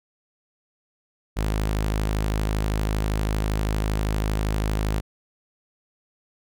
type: tone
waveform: sawtooth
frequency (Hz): 52.6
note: G#1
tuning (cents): +23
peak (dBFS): -18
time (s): 1.36-5.01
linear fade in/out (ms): 20
effects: none